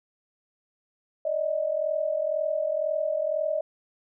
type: tone pair together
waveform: sine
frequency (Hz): 586 / 628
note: D5 / D#5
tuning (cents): -4 / +16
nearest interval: minor second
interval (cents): 120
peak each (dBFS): -28 / -26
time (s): 1.25-3.61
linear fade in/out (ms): 5
effects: none